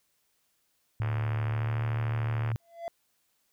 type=tone with pitch glide; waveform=sine; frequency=110 to 113.29 Hz; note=A2 to A#2; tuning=0 to -49 cents; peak=-27 dBFS; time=1-2.56 s; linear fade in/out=0 ms; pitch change=+51 cents; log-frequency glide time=1.45-1.8 s
type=click train; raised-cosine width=0.5 ms; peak=-22 dBFS; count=111; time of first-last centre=1.02-2.517 s; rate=73.5 Hz
type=tone with exponential growth; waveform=triangle; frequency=677 Hz; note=E5; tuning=46 cents sharp; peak=-28 dBFS; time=2.6-2.88 s; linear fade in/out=0 ms; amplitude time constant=59 ms
effects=white hiss -73 dBFS RMS until 3.52 s